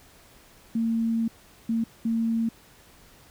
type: tone bursts at uneven times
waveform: sine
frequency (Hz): 227.6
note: A#3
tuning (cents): -41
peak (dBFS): -22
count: 3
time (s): 0.75-1.28 / 1.69-1.84 / 2.05-2.49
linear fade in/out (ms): 5
effects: pink hiss -54 dBFS RMS until 3.3 s